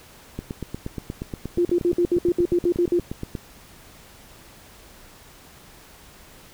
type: click train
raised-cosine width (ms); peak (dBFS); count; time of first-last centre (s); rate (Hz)
3; -16; 26; 0.39-3.352; 8.44
type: tone bursts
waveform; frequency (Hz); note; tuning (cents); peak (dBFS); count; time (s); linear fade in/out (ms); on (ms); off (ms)
sine; 349.2; F4; 0; -16; 11; 1.58-2.99; 2; 70; 64
effects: pink hiss -48 dBFS RMS until 6.53 s